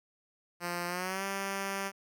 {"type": "tone with pitch glide", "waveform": "5% pulse", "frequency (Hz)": [174.61, 195.99], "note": ["F3", "G3"], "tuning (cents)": [0, 0], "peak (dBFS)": -22, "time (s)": [0.6, 1.92], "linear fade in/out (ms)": 50, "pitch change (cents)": 200, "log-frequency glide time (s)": [0.87, 1.24], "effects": []}